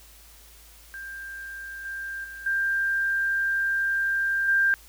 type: tone with level steps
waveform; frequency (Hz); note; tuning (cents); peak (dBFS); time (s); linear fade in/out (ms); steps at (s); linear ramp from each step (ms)
sine; 1588; G6; +22; -35 / -31 / -37 / -22 / -18; 0.94-4.74; 0; 1.85 / 2.24 / 2.46 / 4.48; 5
effects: added 54 Hz sine -52 dBFS peak until 4.88 s + white hiss -52 dBFS RMS until 4.88 s